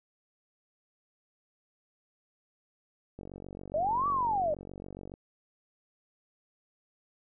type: click train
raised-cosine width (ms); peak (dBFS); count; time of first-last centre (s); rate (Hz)
2; -30; 93; 3.19-5.139; 47.2
type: linear two-way sweep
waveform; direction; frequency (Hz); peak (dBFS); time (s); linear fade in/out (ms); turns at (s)
sine; up then down; 577 to 1174.7 to 577; -26; 3.74-4.54; 2; 4.08
effects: none